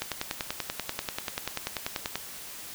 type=click train; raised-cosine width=0.2 ms; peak=-12 dBFS; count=23; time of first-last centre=0.02-2.156 s; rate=10.3 Hz; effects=white hiss -42 dBFS RMS until 2.74 s